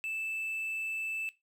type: tone with quantisation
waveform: triangle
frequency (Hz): 2637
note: E7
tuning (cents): 0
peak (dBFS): -32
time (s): 0.04-1.29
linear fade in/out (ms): 0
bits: 10
effects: noise-tail reverb RT60 0.2 s tail -17 dB re dry

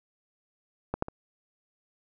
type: clicks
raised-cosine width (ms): 1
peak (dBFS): -15 / -12 / -23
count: 3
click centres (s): 0.94 / 1.024 / 1.084
effects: none

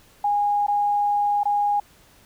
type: tone with dropouts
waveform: sine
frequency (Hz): 821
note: G#5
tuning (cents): -20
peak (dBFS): -18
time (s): 0.24-1.8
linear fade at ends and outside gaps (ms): 5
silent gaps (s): 0.666-0.681 / 1.434-1.454
effects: pink hiss -54 dBFS RMS until 2.25 s

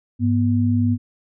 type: tone pair together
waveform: sine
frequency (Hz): 102.15 / 243.1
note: G#2 / B3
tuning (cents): -28 / -27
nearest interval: octave + minor third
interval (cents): 1501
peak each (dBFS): -18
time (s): 0.19-0.98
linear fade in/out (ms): 50
effects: none

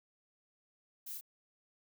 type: noise with echo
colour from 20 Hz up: violet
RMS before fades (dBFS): -45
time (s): 1.06-1.18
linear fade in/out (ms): 10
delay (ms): 31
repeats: 1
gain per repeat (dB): -2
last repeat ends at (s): 1.211
effects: none

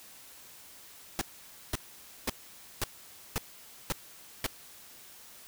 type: noise bursts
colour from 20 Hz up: pink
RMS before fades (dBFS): -30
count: 7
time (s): 1.19-4.464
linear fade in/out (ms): 0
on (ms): 22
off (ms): 520
effects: white hiss -52 dBFS RMS until 5.47 s

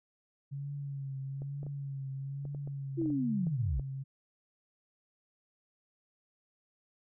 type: tone with vibrato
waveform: sine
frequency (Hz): 138.59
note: C#3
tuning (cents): 0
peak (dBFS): -36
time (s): 0.51-4.04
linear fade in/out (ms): 20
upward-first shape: triangle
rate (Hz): 1.1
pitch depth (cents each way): 56
type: clicks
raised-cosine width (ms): 2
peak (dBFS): -34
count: 11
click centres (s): 1.42 / 1.631 / 1.666 / 2.453 / 2.548 / 2.675 / 3.016 / 3.059 / 3.103 / 3.469 / 3.796
type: linear sweep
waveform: sine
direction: down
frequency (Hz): 344.3 to 45.97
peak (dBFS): -29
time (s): 2.97-3.81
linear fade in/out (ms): 20
effects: none

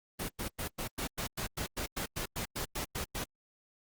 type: noise bursts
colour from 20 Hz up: pink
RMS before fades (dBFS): -36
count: 16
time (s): 0.19-3.243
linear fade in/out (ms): 10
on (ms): 98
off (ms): 99
effects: Opus 24 kbps

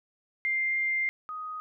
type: tone pair in turn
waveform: sine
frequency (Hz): 2101 / 1249.3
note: C7 / D#6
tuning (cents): +7 / +7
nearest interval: major sixth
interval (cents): 900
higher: first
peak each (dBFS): -25 / -34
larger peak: first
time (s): 0.45-1.09 / 1.29-1.6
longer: first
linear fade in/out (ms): 0
effects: none

